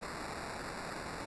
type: noise with sample-and-hold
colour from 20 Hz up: white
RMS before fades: -42 dBFS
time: 0.01-1.26 s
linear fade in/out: 20 ms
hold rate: 3150 Hz
effects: resampled to 24000 Hz